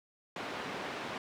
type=band-pass noise; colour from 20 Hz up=pink; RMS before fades=-40 dBFS; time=0.36-1.18 s; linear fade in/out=2 ms; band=260 to 2900 Hz; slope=12 dB/octave; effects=none